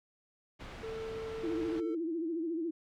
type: low-pass noise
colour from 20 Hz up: pink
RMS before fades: -47 dBFS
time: 0.59-1.81 s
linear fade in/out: 20 ms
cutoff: 3300 Hz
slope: 12 dB/octave
type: tone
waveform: triangle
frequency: 445.6 Hz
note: A4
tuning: 22 cents sharp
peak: -36 dBFS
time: 0.83-1.95 s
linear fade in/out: 5 ms
type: tone with vibrato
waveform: sine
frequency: 329.6 Hz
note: E4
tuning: in tune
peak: -32 dBFS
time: 1.43-2.71 s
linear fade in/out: 10 ms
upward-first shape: sine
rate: 14 Hz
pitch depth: 89 cents each way
effects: none